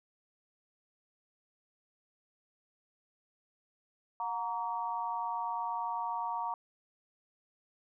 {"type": "tone with amplitude modulation", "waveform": "sine", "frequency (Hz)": 932.3, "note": "A#5", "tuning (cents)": 0, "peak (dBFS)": -28, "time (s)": [4.2, 6.54], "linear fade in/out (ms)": 2, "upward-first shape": "sine", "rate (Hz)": 208, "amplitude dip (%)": 100, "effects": []}